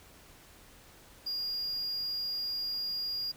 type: tone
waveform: triangle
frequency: 4833 Hz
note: D8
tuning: 49 cents sharp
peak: -31 dBFS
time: 1.26-3.32 s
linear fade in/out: 10 ms
effects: pink hiss -56 dBFS RMS until 3.36 s